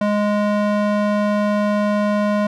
square tone with band-pass filter, 207.7 Hz, G#3, in tune, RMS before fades -18 dBFS, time 0.01-2.47 s, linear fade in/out 5 ms, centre 640 Hz, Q 0.73, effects none

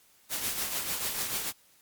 white noise with tremolo, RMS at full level -30 dBFS, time 0.29-1.53 s, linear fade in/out 50 ms, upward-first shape triangle, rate 6.8 Hz, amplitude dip 55%, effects white hiss -62 dBFS RMS until 1.81 s + MP3 96 kbps

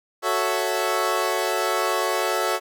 20% pulse chord, F# minor seventh, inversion none, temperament equal, 370 / 440 / 554.4 / 659.3 Hz, F#4 / A4 / C#5 / E5, 0 / 0 / 0 / 0 cents, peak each -22 dBFS, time 0.22-2.6 s, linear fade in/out 50 ms, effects none

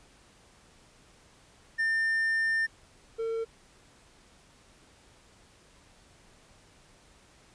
triangle tone pair in turn, 1800 / 452.9 Hz, A6 / A#4, +39 / -50 cents, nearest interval 2 octaves, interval 2389 cents, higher first, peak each -23 / -27 dBFS, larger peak first, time 1.78-2.67 / 3.18-3.45 s, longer first, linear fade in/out 20 ms, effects pink hiss -59 dBFS RMS until 7.54 s + resampled to 22050 Hz

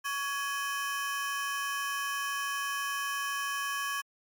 35% pulse ring-modulated tone, 1397 Hz, F6, in tune, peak -26 dBFS, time 0.04-4.02 s, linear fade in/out 20 ms, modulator 275 Hz, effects MP3 96 kbps

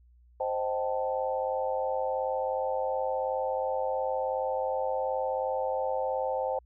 sine chord, A half-diminished seventh, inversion first, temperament equal with one note detuned, 523.3 / 622.3 / 777.2 / 880 Hz, C5 / Eb5 / G5 / A5, 0 / 0 / -15 / 0 cents, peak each -30 / -35 / -34 / -35 dBFS, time 0.4-6.59 s, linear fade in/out 5 ms, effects added 60 Hz sine -56 dBFS peak until 6.65 s

